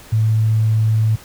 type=tone; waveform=sine; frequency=110 Hz; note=A2; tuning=in tune; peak=-12 dBFS; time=0.12-1.16 s; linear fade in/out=10 ms; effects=pink hiss -41 dBFS RMS until 1.24 s